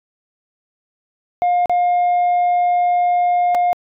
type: tone with dropouts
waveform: sine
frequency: 710 Hz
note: F5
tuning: 28 cents sharp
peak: -10 dBFS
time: 1.42-3.73 s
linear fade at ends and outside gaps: 0 ms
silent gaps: 1.658-1.696 / 3.547-3.55 s
effects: tanh soft clip ceiling -12 dBFS